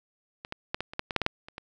clicks, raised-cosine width 0.3 ms, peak -22 / -18 / -12 / -15 / -24 / -12 / -16 / -7 / -12 / -7 / -27 / -22 dBFS, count 12, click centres 0.449 / 0.524 / 0.745 / 0.806 / 0.935 / 0.994 / 1.108 / 1.163 / 1.217 / 1.264 / 1.485 / 1.581 s, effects none

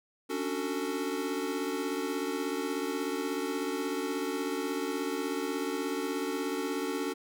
square chord, D major seventh, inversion third, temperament equal with one note detuned, 277.2 / 293.7 / 370 / 446.7 Hz, C#4 / D4 / F#4 / A4, 0 / 0 / 0 / +26 cents, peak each -37 / -38 / -37 / -37 dBFS, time 0.29-7.14 s, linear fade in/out 20 ms, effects none

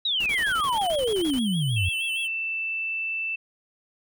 sine exponential sweep, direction down, 3948 to 85.5 Hz, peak -22 dBFS, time 0.05-1.89 s, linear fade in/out 5 ms
pink noise bursts, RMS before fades -39 dBFS, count 14, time 0.2-1.394 s, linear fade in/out 5 ms, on 63 ms, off 24 ms
square tone with vibrato, 3157 Hz, G7, 12 cents sharp, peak -31 dBFS, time 0.29-2.28 s, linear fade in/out 20 ms, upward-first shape sine, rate 6.4 Hz, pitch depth 100 cents each way
sine tone with pitch glide, 2673 to 2655 Hz, E7 to E7, +23 to +12 cents, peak -26 dBFS, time 1.76-3.36 s, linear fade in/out 10 ms, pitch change -11 cents, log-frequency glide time 2.19-2.58 s
effects none

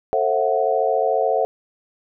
sine chord, F# half-diminished seventh, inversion first, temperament just, 444 / 532.8 / 666 / 740 Hz, A4 / C5 / E5 / F#5, +16 / +31 / +18 / 0 cents, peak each -22 dBFS, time 0.13-1.45 s, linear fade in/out 0 ms, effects none

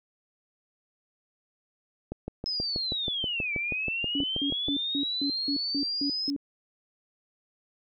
click train, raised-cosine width 2 ms, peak -20 dBFS, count 17, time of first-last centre 2.12-4.684 s, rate 6.24 Hz
sine linear two-way sweep, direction down then up, 5170 to 2281 to 5170 Hz, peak -28 dBFS, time 2.46-6.3 s, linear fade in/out 0 ms, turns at 3.54 s
sine tone bursts, 282.5 Hz, C#4, 33 cents sharp, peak -27 dBFS, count 9, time 4.15-6.364 s, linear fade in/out 2 ms, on 86 ms, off 180 ms
effects none

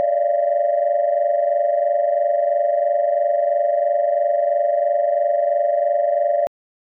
sine tone cluster, 574 / 597 / 686 Hz, D5 / D5 / F5, -40 / +28 / -31 cents, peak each -19 dBFS, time 0-6.47 s, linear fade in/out 0 ms, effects tanh soft clip ceiling -9 dBFS

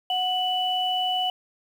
sine tone pair together, 737 / 2969 Hz, F#5 / F#7, -7 / +5 cents, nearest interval 2 octaves, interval 2412 cents, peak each -25 dBFS, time 0.1-1.3 s, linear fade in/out 2 ms, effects 8-bit

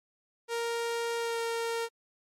sawtooth tone with pitch glide, 466.2 to 461.4 Hz, A#4 to A#4, 0 to -18 cents, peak -26 dBFS, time 0.48-1.89 s, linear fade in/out 50 ms, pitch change -18 cents, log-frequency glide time 1.18-1.39 s, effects low-pass 11000 Hz 12 dB/octave + MP3 64 kbps

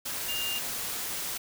sine tone in noise, 2809 Hz, F7, 9 cents sharp, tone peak -31 dBFS, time 0.28-0.59 s, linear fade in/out 10 ms, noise white, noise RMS -34 dBFS, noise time 0.05-1.38 s, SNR 0 dB, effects none

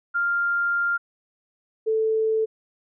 sine tone pair in turn, 1396.9 / 440.5 Hz, F6 / A4, 0 / +2 cents, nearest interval octave + minor sixth, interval 1998 cents, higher first, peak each -20 / -19 dBFS, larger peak second, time 0.14-0.98 / 1.86-2.46 s, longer first, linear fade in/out 20 ms, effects none

